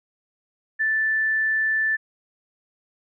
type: tone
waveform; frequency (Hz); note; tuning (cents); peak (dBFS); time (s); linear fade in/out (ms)
sine; 1760; A6; 0; -19; 0.79-1.97; 20
effects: none